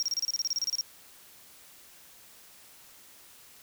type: tone bursts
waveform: triangle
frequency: 5588 Hz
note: F8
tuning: in tune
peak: -25 dBFS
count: 15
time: 0-0.81 s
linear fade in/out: 0 ms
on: 26 ms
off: 30 ms
effects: white hiss -54 dBFS RMS until 3.62 s